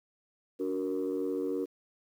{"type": "chord", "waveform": "sine", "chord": "D augmented", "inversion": "none", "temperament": "equal with one note detuned", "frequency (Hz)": [287.1, 370, 466.2], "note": ["D4", "F#4", "A#4"], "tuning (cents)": [-39, 0, 0], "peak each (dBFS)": -33, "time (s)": [0.59, 1.66], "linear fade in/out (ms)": 20, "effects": ["tanh soft clip ceiling -24 dBFS", "10-bit"]}